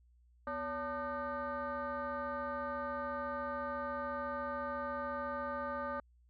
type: tone with frequency modulation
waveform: sine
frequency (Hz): 889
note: A5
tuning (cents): +18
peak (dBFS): -35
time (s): 0.47-6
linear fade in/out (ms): 2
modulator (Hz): 321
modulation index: 1.8
effects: tanh soft clip ceiling -31 dBFS + added 60 Hz sine -63 dBFS peak until 6.29 s